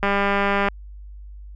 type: click train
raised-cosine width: 0.5 ms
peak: -6 dBFS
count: 132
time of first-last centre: 0.03-0.685 s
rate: 200 Hz
effects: added 50 Hz sine -36 dBFS peak until 1.55 s